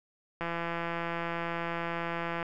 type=click train; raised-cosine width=0.5 ms; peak=-19 dBFS; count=342; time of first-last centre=0.41-2.428 s; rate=169 Hz; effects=none